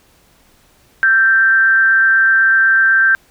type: tone with frequency modulation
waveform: sine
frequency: 1568 Hz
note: G6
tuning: in tune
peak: -8 dBFS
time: 1.03-3.15 s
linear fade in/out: 0 ms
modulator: 222 Hz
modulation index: 0.34
effects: pink hiss -52 dBFS RMS until 3.3 s